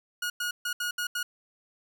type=tone bursts at uneven times; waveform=sawtooth; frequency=1444 Hz; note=F#6; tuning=43 cents flat; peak=-25 dBFS; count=6; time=0.22-0.3 / 0.4-0.51 / 0.65-0.73 / 0.8-0.91 / 0.98-1.07 / 1.15-1.23 s; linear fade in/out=5 ms; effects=none